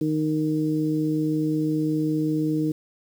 harmonic tone, 154.7 Hz, D#3, 10 cents flat, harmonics 1 / 2 / 3, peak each -27 / -22 / -32 dBFS, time 0.01-2.72 s, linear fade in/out 5 ms, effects 8-bit

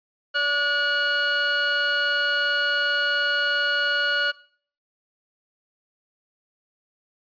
sawtooth tone pair together, 576 / 1451.4 Hz, D5 / F#6, -34 / -34 cents, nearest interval octave + major third, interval 1600 cents, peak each -26 / -17 dBFS, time 0.34-4.32 s, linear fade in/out 20 ms, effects noise-tail reverb RT60 0.5 s tail -20 dB re dry + resampled to 11025 Hz

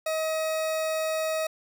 40% pulse tone, 634 Hz, D#5, 32 cents sharp, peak -25 dBFS, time 0.06-1.47 s, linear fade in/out 5 ms, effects none

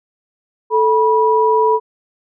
sine tone pair together, 438.5 / 973 Hz, A4 / B5, -6 / -26 cents, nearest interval octave + major second, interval 1380 cents, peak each -13 dBFS, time 0.7-1.8 s, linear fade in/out 50 ms, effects none

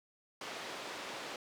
pink band-pass noise, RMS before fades -44 dBFS, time 0.41-1.36 s, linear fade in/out 2 ms, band 400 to 4900 Hz, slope 12 dB/octave, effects none

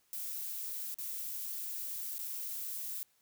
violet noise with dropouts, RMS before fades -40 dBFS, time 0.13-3.03 s, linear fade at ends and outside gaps 0 ms, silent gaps 0.943-0.986 / 2.182-2.191 s, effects white hiss -72 dBFS RMS until 3.21 s

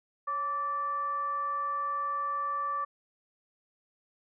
sine tone with frequency modulation, 1161 Hz, D6, 20 cents flat, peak -29 dBFS, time 0.27-2.85 s, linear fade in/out 10 ms, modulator 609 Hz, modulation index 0.3, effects none

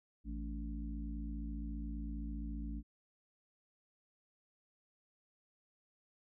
harmonic tone with a mistuned harmonic, 55 Hz, A1, in tune, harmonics 1 / 3 / 4 / 5, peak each -40 / -50 / -47 / -48 dBFS, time 0.24-2.83 s, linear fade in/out 50 ms, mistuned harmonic 5, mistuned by +85 cents, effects none

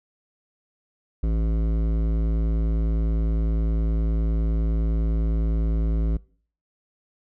sine tone with hard clipping, 54.9 Hz, A1, 3 cents flat, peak -22 dBFS, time 1.23-6.17 s, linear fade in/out 5 ms, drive 14 dB, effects noise-tail reverb RT60 0.5 s tail -23 dB re dry

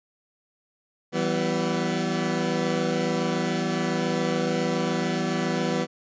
20% pulse chord, E minor, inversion none, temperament equal with one note detuned, 164.81 / 191.96 / 246.9 Hz, E3 / G3 / B3, 0 / -36 / 0 cents, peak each -23 dBFS, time 1.12-5.87 s, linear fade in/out 50 ms, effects resampled to 16000 Hz

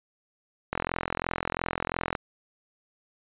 click train, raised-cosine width 0.5 ms, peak -12 dBFS, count 62, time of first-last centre 0.73-2.152 s, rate 42.9 Hz, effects resampled to 8000 Hz

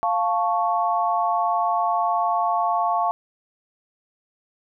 sine chord, F augmented, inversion none, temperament equal, 698.5 / 880 / 1108.7 Hz, F5 / A5 / C#6, 0 / 0 / 0 cents, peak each -22 / -24 / -24 dBFS, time 0.03-3.11 s, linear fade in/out 0 ms, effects none

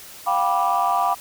sine chord, G dominant seventh, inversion third, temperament just, 705.6 / 784 / 980 / 1176 Hz, F5 / G5 / B5 / D6, +18 / 0 / -14 / +2 cents, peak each -22 dBFS, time 0.26-1.15 s, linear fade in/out 20 ms, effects tanh soft clip ceiling -10 dBFS + white hiss -41 dBFS RMS until 1.2 s

